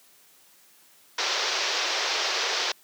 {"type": "band-pass noise", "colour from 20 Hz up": "white", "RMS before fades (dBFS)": -27, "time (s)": [1.18, 2.72], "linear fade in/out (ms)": 5, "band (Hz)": [360, 5800], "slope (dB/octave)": 48, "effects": ["white hiss -57 dBFS RMS until 2.83 s", "high-pass 150 Hz 12 dB/octave"]}